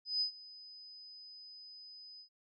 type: tone with ADSR envelope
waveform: sine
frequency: 5010 Hz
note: D#8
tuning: 11 cents sharp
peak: -29 dBFS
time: 0.05-2.29 s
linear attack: 160 ms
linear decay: 100 ms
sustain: -21 dB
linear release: 89 ms
effects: none

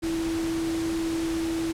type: tone in noise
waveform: sine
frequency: 328.4 Hz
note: E4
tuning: 6 cents flat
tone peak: -25 dBFS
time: 0.02-1.73 s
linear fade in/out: 20 ms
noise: pink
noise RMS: -36 dBFS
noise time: 0.02-1.73 s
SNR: +8 dB
effects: low-pass 10000 Hz 12 dB/octave

